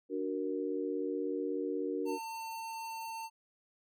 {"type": "chord", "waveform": "sine", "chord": "D augmented", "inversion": "none", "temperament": "equal", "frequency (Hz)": [293.7, 370, 466.2], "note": ["D4", "F#4", "A#4"], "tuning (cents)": [0, 0, 0], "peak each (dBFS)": -37, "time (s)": [0.09, 2.19], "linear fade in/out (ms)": 50}
{"type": "tone", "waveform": "square", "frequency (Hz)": 901, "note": "A5", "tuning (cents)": 41, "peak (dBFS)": -40, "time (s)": [2.05, 3.3], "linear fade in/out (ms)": 50}
{"effects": []}